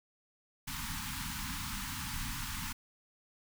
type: band-stop noise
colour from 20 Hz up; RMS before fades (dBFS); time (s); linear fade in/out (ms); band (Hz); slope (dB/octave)
pink; -39; 0.67-2.73; 10; 280 to 850; 96
effects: none